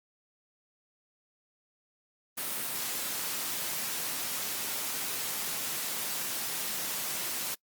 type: high-pass noise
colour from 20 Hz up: white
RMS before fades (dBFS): -34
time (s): 2.37-7.55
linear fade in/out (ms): 10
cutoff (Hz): 120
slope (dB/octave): 24
effects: noise-tail reverb RT60 0.1 s tail -25 dB re dry + Opus 32 kbps